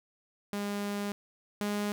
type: tone pair in turn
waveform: sawtooth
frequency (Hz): 203.5 / 206.3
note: G#3 / G#3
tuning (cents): -35 / -11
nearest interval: unison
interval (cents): 24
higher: second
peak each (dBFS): -28 / -26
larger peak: second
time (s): 0.53-1.12 / 1.61-1.92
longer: first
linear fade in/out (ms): 0
effects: none